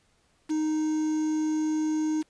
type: tone with quantisation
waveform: triangle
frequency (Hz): 310.3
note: D#4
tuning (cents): -5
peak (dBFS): -22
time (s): 0.49-2.23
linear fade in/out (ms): 20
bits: 7
effects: pink hiss -67 dBFS RMS until 2.29 s + resampled to 22050 Hz